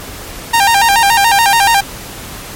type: tone with vibrato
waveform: sawtooth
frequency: 858 Hz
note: A5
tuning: 44 cents flat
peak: -3 dBFS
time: 0.53-1.81 s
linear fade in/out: 10 ms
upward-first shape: square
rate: 7 Hz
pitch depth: 130 cents each way
effects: pink hiss -28 dBFS RMS until 2.55 s + MP3 64 kbps